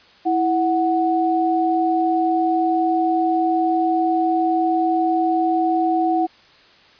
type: tone pair together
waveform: sine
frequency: 328.6 / 739.5 Hz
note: E4 / F#5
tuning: -5 / -1 cents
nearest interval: octave + major second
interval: 1404 cents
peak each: -19 / -18 dBFS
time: 0.25-6.27 s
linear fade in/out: 20 ms
effects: white hiss -50 dBFS RMS until 6.99 s + resampled to 11025 Hz